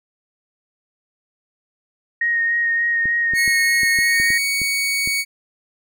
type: tone with vibrato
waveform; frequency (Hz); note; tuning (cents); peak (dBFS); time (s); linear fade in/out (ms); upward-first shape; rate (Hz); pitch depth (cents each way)
sine; 1864.7; A#6; 0; -16; 2.21-4.38; 5; sine; 3.4; 15
type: clicks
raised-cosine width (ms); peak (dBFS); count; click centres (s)
3; -19; 9; 3.056 / 3.336 / 3.478 / 3.833 / 3.988 / 4.2 / 4.304 / 4.617 / 5.075
type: tone with pitch glide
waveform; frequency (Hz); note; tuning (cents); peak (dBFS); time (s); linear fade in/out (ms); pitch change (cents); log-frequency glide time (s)
sawtooth; 2186 to 2235; C#7 to C#7; -25 to +14; -15; 3.34-5.25; 50; +39; 3.99-4.2
effects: none